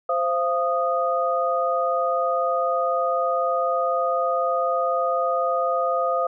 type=tone cluster; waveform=sine; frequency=522 / 682 / 1238 Hz; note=C5 / F5 / D#6; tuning=-4 / -41 / -9 cents; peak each=-24 dBFS; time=0.09-6.27 s; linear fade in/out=5 ms; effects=none